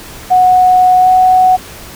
sine tone with pitch glide, 735 to 741.4 Hz, F#5 to F#5, -12 to +3 cents, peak -4 dBFS, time 0.3-1.57 s, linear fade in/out 20 ms, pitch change +15 cents, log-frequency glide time 0.99-1.08 s, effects pink hiss -31 dBFS RMS until 1.95 s

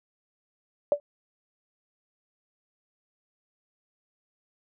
sine tone with exponential decay, 580 Hz, D5, 22 cents flat, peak -14 dBFS, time 0.92-1 s, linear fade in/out 1 ms, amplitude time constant 17 ms, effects none

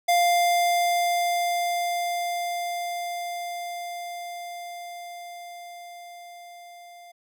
square tone with level ramp, 698.5 Hz, F5, in tune, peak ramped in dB -18 to -45 dBFS, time 0.08-7.12 s, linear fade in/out 10 ms, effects none

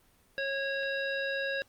harmonic tone, 548 Hz, C#5, 20 cents flat, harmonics 1 / 3 / 5 / 7 / 9, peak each -34 / -33 / -41 / -42 / -50 dBFS, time 0.38-1.62 s, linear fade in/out 0 ms, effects pink hiss -65 dBFS RMS until 1.68 s + Opus 24 kbps

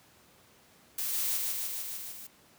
blue noise with echo, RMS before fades -33 dBFS, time 0.98-1.37 s, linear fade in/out 5 ms, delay 150 ms, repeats 6, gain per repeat -2 dB, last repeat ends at 2.27 s, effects pink hiss -60 dBFS RMS until 2.58 s + high-pass 100 Hz 12 dB/octave

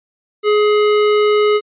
square tone, 420 Hz, G#4, 19 cents sharp, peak -11 dBFS, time 0.43-1.61 s, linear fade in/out 50 ms, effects resampled to 8000 Hz

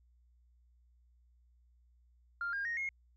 sine tone with pitch steps, 1396.9 / 1613.9 / 1864.6 / 2154 Hz, F6 / G6 / A#6 / C7, 0 / +50 / 0 / +50 cents, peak -33 dBFS, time 2.41-2.89 s, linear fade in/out 2 ms, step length 120 ms, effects tanh soft clip ceiling -30 dBFS + added 60 Hz sine -64 dBFS peak until 3.16 s

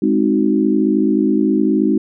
sine chord, Ab dominant seventh, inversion none, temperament equal, 207.7 / 261.6 / 311.1 / 370 Hz, Ab3 / C4 / Eb4 / Gb4, 0 / 0 / 0 / 0 cents, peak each -17 / -18 / -16 / -20 dBFS, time 0.02-1.98 s, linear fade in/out 5 ms, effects none

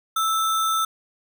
sine tone with sample-and-hold, 1318.5 Hz, E6, in tune, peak -19 dBFS, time 0.16-0.85 s, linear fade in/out 5 ms, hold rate 4900 Hz, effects none

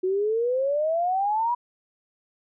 sine exponential sweep, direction up, 364.6 to 981 Hz, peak -21 dBFS, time 0.03-1.55 s, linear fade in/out 10 ms, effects none

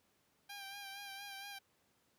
10% pulse tone with vibrato, 796 Hz, G5, 26 cents sharp, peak -38 dBFS, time 0.49-1.59 s, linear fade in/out 10 ms, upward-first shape sine, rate 4.3 Hz, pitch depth 35 cents each way, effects pink hiss -75 dBFS RMS until 2.18 s + high-pass 100 Hz 12 dB/octave

